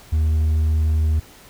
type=tone with hard clipping; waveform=sine; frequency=78.3 Hz; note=D#2; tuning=11 cents sharp; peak=-16 dBFS; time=0.12-1.2 s; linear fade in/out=10 ms; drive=2 dB; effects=pink hiss -46 dBFS RMS until 1.49 s